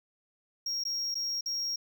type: tone with dropouts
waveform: triangle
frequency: 5588 Hz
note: F8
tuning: in tune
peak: -29 dBFS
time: 0.66-1.76 s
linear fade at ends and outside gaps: 5 ms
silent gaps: 0.838-0.851 / 1.144-1.153 / 1.41-1.459 s
effects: none